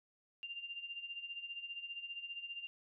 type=tone with tremolo; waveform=sine; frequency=2789 Hz; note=F7; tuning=3 cents flat; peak=-40 dBFS; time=0.43-2.67 s; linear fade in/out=0 ms; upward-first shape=sine; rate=15 Hz; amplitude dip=70%; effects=none